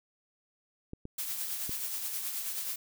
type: clicks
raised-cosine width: 3 ms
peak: -27 dBFS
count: 3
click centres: 0.934 / 1.054 / 1.694 s
type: noise with tremolo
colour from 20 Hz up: blue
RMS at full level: -34 dBFS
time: 1.18-2.76 s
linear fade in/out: 5 ms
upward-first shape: triangle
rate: 9.4 Hz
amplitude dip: 45%
effects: none